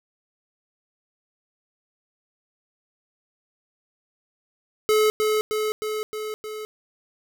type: tone with echo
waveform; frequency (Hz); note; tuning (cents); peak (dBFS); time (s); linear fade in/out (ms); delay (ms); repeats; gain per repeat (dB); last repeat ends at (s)
square; 429.5; A4; -42; -17; 4.89-5.1; 0; 310; 5; -3; 6.65
effects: none